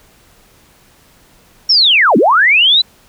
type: linear two-way sweep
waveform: sine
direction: down then up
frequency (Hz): 5590 to 185 to 4062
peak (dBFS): -6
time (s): 1.69-2.82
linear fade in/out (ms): 10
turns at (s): 2.17
effects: pink hiss -48 dBFS RMS until 3.08 s